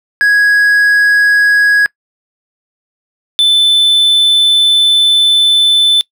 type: tone pair in turn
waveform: triangle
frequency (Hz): 1661.2 / 3520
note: G#6 / A7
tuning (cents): 0 / 0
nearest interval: octave + minor second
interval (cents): 1300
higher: second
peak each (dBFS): -4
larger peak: neither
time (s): 0.21-1.86 / 3.39-6.01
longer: second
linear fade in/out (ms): 0
effects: noise-tail reverb RT60 0.1 s tail -24 dB re dry